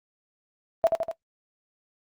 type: tone with echo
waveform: sine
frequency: 659.3 Hz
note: E5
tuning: in tune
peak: -15 dBFS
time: 0.84-0.87 s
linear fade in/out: 0 ms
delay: 81 ms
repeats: 3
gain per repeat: -4 dB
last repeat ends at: 1.113 s
effects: noise-tail reverb RT60 0.1 s tail -19 dB re dry + Opus 32 kbps